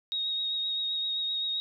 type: tone with vibrato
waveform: sine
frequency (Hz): 3759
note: A#7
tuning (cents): +14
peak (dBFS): -28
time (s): 0.12-1.6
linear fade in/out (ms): 0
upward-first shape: triangle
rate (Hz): 7.7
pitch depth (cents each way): 22
effects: none